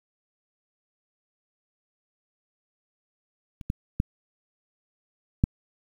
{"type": "clicks", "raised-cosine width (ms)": 5, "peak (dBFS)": [-27, -14, -10, -6], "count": 4, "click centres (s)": [3.612, 3.701, 4.001, 5.439], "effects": ["8-bit"]}